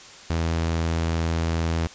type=tone; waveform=sawtooth; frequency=82.41 Hz; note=E2; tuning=in tune; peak=-18 dBFS; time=0.3-1.87 s; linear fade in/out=0 ms; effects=white hiss -44 dBFS RMS until 1.94 s + resampled to 16000 Hz